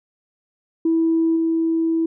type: tone with level steps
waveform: sine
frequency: 327.2 Hz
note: E4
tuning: 13 cents flat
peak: -14 / -16 dBFS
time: 0.85-2.06 s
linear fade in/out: 5 ms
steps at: 1.36 s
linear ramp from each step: 5 ms
effects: tanh soft clip ceiling -10 dBFS